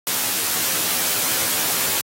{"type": "noise with comb filter", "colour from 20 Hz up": "white", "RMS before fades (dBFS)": -21, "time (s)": [0.07, 2.01], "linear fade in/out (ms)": 0, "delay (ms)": 14, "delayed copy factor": -0.95, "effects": ["high-pass 100 Hz 12 dB/octave", "AAC 48 kbps"]}